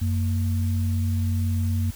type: tone pair together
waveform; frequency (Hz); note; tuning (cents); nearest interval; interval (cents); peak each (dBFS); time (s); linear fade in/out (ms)
sine; 91.52 / 230.2; F#2 / A#3; -18 / -22; octave + major third; 1596; -21 / -30; 0.01-1.91; 10
effects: added 50 Hz sine -45 dBFS peak until 1.95 s + white hiss -45 dBFS RMS until 1.95 s